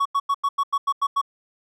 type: tone bursts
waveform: triangle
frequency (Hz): 1117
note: C#6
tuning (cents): +13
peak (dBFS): -16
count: 9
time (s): 0-1.215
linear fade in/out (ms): 10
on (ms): 55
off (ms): 90
effects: none